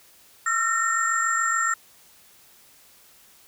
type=tone cluster; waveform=sine; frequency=1317 / 1364 / 1831 / 7370 Hz; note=E6 / F6 / A#6 / A#8; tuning=-2 / -41 / -32 / -21 cents; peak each=-29 / -24 / -25 / -29 dBFS; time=0.46-1.74 s; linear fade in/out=5 ms; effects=white hiss -54 dBFS RMS until 3.47 s